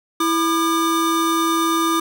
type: tone pair together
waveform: square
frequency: 329.6 / 1205.5 Hz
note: E4 / D6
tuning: 0 / +45 cents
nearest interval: octave + minor seventh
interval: 2245 cents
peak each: -20 / -20 dBFS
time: 0.2-2 s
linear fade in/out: 5 ms
effects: none